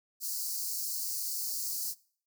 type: high-pass noise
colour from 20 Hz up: white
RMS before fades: -35 dBFS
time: 0.2-1.95 s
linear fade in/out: 50 ms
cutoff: 4300 Hz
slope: 96 dB/octave
effects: noise-tail reverb RT60 0.5 s tail -22 dB re dry